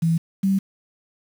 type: tone pair in turn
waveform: sine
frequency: 164.81 / 193.78 Hz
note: E3 / G3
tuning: 0 / -20 cents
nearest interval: minor third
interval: 280 cents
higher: second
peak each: -16 dBFS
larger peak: neither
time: 0.02-0.18 / 0.43-0.59 s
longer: neither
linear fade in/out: 10 ms
effects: 7-bit